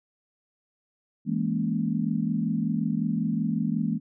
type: chord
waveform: sine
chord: A# half-diminished seventh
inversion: second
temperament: equal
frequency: 164.81 / 207.7 / 233.1 / 277.2 Hz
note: E3 / G#3 / A#3 / C#4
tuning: 0 / 0 / 0 / 0 cents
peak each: -29 / -28 / -28 / -34 dBFS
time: 1.25-4 s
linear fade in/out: 50 ms
effects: none